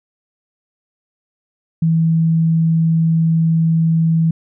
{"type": "tone", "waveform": "sine", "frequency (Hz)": 163.1, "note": "E3", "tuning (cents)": -18, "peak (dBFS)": -11, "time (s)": [1.82, 4.31], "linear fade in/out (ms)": 5, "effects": []}